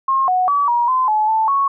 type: tone with pitch steps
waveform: sine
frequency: 1072 / 736 / 1143 / 953 / 1029 / 857 / 881 / 1107 Hz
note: C6 / F#5 / D6 / A#5 / C6 / A5 / A5 / C#6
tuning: +42 / -9 / -47 / +38 / -29 / -46 / +2 / -3 cents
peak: -13 dBFS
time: 0.08-1.68 s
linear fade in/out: 5 ms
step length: 200 ms
effects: none